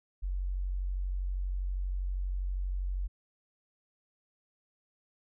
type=tone; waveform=sine; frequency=46.25 Hz; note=F#1; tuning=in tune; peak=-30 dBFS; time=0.22-3.08 s; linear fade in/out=20 ms; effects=none